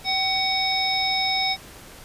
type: harmonic tone with a mistuned harmonic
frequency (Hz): 750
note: F#5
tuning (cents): +23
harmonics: 1 / 3 / 5 / 7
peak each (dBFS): -26 / -26 / -26 / -26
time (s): 0.04-1.57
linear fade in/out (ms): 50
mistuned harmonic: 1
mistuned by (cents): +33
effects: pink hiss -44 dBFS RMS until 2.04 s + resampled to 32000 Hz